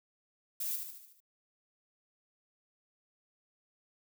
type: noise with echo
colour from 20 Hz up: violet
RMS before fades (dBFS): -36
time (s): 0.6-0.76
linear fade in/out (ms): 5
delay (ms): 74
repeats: 6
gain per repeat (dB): -5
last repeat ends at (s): 1.204
effects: none